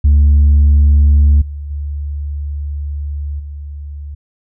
sine tone with level steps, 72.5 Hz, D2, 22 cents flat, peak -3 / -22 / -18 / -24 dBFS, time 0.04-4.15 s, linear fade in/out 10 ms, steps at 1.41 / 1.7 / 3.39 s, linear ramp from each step 10 ms, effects tanh soft clip ceiling -4 dBFS

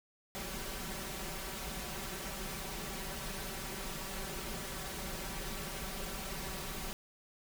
pink noise with comb filter, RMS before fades -41 dBFS, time 0.35-6.93 s, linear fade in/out 0 ms, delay 5.2 ms, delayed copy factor +0.8, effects none

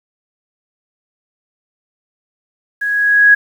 sine tone with level ramp, 1661.2 Hz, G#6, in tune, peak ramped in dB -16 to -3 dBFS, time 2.81-3.35 s, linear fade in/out 10 ms, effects 7-bit

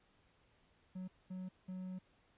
triangle tone bursts at uneven times, 185 Hz, F#3, in tune, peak -40 dBFS, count 3, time 0.95-1.08 / 1.3-1.49 / 1.68-1.99 s, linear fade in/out 10 ms, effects pink hiss -72 dBFS RMS until 2.37 s + resampled to 8000 Hz

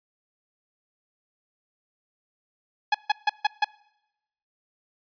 sawtooth tone bursts, 840 Hz, G#5, 19 cents sharp, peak -14 dBFS, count 5, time 2.92-3.645 s, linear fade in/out 5 ms, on 25 ms, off 150 ms, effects noise-tail reverb RT60 0.9 s tail -24 dB re dry + resampled to 11025 Hz

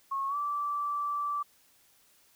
sine tone with pitch glide, 1092 to 1163.6 Hz, C#6 to D6, -26 to -16 cents, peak -29 dBFS, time 0.11-1.43 s, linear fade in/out 10 ms, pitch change +110 cents, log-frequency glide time 0.28-0.36 s, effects white hiss -64 dBFS RMS until 2.35 s

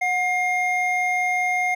triangle tone pair together, 730 / 2125 Hz, F#5 / C7, -24 / +26 cents, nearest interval octave + tritone, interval 1850 cents, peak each -21 / -20 dBFS, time 0.01-1.75 s, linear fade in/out 10 ms, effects none

